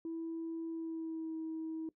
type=tone with pitch glide; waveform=sine; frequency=328.4 to 320.5 Hz; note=E4 to E4; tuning=-6 to -49 cents; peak=-36 dBFS; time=0.05-1.89 s; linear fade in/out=2 ms; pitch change=-43 cents; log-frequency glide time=0.7-1.35 s; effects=noise-tail reverb RT60 0.1 s tail -20 dB re dry + tanh soft clip ceiling -34 dBFS